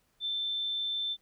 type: tone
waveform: sine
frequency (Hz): 3547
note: A7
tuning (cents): +13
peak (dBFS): -30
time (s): 0.2-1.17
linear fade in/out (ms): 50
effects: pink hiss -72 dBFS RMS until 1.21 s